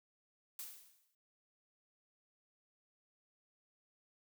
blue noise with exponential decay, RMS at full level -44 dBFS, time 0.59-1.15 s, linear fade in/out 2 ms, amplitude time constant 120 ms, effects none

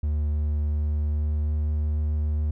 triangle tone with pitch glide, 74.6 to 75.6 Hz, D2 to D#2, +28 to -49 cents, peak -20 dBFS, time 0.03-2.51 s, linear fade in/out 5 ms, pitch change +23 cents, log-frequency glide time 0.18-1.85 s, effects none

